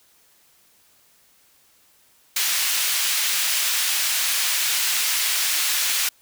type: high-pass noise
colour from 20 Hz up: pink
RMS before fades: -22 dBFS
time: 2.36-6.09 s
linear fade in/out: 5 ms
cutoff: 2300 Hz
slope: 12 dB/octave
effects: white hiss -58 dBFS RMS until 6.21 s